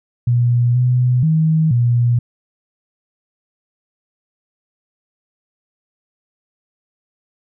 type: tone with pitch steps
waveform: sine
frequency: 120.8 / 124.9 / 158.7 / 120.2 Hz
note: B2 / B2 / D#3 / B2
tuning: -38 / +20 / +35 / -46 cents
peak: -11 dBFS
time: 0.27-2.19 s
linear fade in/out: 5 ms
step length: 480 ms
effects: none